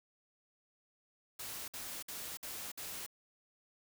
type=noise bursts; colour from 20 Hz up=white; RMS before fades=-44 dBFS; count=5; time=1.39-3.064 s; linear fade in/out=5 ms; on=290 ms; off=56 ms; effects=none